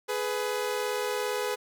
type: tone pair together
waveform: sawtooth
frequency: 420 / 497.5 Hz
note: G#4 / B4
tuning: +19 / +13 cents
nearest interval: minor third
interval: 294 cents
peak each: -27 dBFS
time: 0.08-1.56 s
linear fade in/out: 20 ms
effects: none